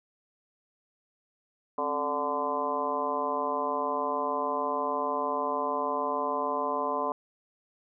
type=harmonic tone with a mistuned harmonic; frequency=146.5 Hz; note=D3; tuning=4 cents flat; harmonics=2 / 3 / 4 / 5 / 6 / 7 / 8; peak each=-38 / -35 / -34 / -36 / -38 / -30 / -41 dBFS; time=1.78-7.12 s; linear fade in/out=2 ms; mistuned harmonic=2; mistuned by=-150 cents; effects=none